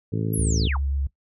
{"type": "harmonic tone", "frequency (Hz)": 54.4, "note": "A1", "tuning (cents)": -19, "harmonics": [2, 3, 4, 5, 6, 7, 8, 9], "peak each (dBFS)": [-26, -28, -33, -32, -36, -37, -34, -45], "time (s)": [0.12, 0.68], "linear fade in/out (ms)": 10}
{"type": "linear sweep", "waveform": "sine", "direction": "down", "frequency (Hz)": [11610, 713], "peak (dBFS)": -28, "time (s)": [0.33, 0.77], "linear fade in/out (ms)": 5}
{"type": "tone with vibrato", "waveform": "sine", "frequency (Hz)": 69.2, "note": "C#2", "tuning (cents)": -2, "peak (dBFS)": -22, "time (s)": [0.38, 1.07], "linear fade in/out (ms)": 5, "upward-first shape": "sine", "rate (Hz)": 7.4, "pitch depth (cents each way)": 15}
{"effects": ["noise-tail reverb RT60 0.1 s tail -18 dB re dry"]}